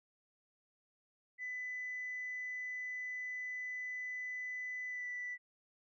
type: tone with pitch glide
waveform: sine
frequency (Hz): 2000 to 1975.9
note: B6 to B6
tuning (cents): +21 to 0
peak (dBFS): -38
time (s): 1.38-5.38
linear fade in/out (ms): 50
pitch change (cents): -21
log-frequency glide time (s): 4.88-5.07
effects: tanh soft clip ceiling -35 dBFS